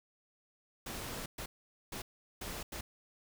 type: noise bursts at uneven times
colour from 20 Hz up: pink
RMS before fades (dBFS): -42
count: 5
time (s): 0.86-1.26 / 1.38-1.46 / 1.92-2.02 / 2.41-2.63 / 2.72-2.81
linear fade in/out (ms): 5
effects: none